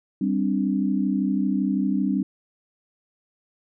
sine chord, G suspended fourth, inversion none, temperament just, 196 / 261.3 / 294 Hz, G3 / C4 / D4, 0 / -2 / +2 cents, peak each -23 / -25 / -26 dBFS, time 0.21-2.23 s, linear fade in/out 5 ms, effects none

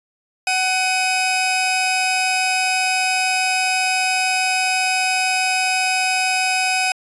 sawtooth tone pair together, 749 / 2519 Hz, F#5 / D#7, +21 / +21 cents, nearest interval octave + major sixth, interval 2100 cents, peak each -16 dBFS, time 0.47-6.92 s, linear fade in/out 2 ms, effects resampled to 24000 Hz

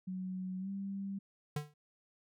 sine tone with pitch glide, 185.7 to 196.52 Hz, F#3 to G3, +7 to +5 cents, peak -37 dBFS, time 0.07-1.19 s, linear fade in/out 10 ms, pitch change +98 cents, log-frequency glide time 0.59-0.69 s
square tone with exponential decay, 148.6 Hz, D3, 21 cents sharp, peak -32 dBFS, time 1.56-1.74 s, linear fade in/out 5 ms, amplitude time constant 38 ms
effects none

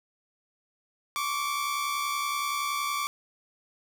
sawtooth tone pair together, 1092 / 1162.6 Hz, C#6 / D6, -26 / -18 cents, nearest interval minor second, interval 108 cents, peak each -31 / -25 dBFS, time 1.16-3.07 s, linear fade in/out 0 ms, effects none

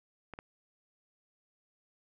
clicks, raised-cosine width 0.5 ms, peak -28 dBFS, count 2, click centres 0.337 / 0.389 s, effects none

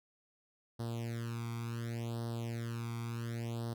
sawtooth tone with flanger, 116.54 Hz, A#2, in tune, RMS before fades -39 dBFS, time 0.79-3.74 s, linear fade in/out 10 ms, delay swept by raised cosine 0.21 to 0.87 ms, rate 0.69 Hz, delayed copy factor +0.95, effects none

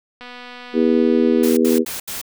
click train, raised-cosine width 0.3 ms, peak -21 dBFS, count 313, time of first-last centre 0.21-1.478 s, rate 246 Hz
harmonic tone, 80.8 Hz, E2, 34 cents flat, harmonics 3 / 4 / 5 / 6, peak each -16 / -19 / -18 / -21 dBFS, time 0.73-1.85 s, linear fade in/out 50 ms
white noise bursts, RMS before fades -28 dBFS, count 4, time 1.43-2.215 s, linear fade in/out 5 ms, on 140 ms, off 75 ms
effects none

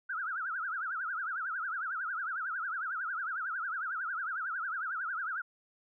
sine tone with vibrato, 1429 Hz, F6, 39 cents sharp, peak -33 dBFS, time 0.09-5.42 s, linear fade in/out 10 ms, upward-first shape triangle, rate 11 Hz, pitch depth 240 cents each way, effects none

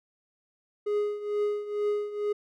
triangle tone with tremolo, 415.3 Hz, G#4, in tune, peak -21 dBFS, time 0.86-2.33 s, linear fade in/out 10 ms, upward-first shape triangle, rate 2.2 Hz, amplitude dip 80%, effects none

